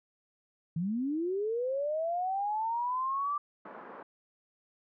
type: linear sweep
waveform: sine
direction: up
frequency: 155.56 to 1181 Hz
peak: -29 dBFS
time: 0.76-3.38 s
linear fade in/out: 5 ms
type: band-pass noise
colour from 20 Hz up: white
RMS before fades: -47 dBFS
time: 3.65-4.03 s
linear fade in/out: 5 ms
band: 210 to 1300 Hz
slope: 24 dB/octave
effects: none